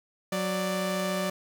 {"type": "tone pair together", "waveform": "sawtooth", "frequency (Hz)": [185, 588.9], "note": ["F#3", "D5"], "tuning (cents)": [0, 5], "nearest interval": "octave + minor sixth", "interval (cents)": 2005, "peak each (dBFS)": -26, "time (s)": [0.32, 1.3], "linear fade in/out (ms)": 5, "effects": []}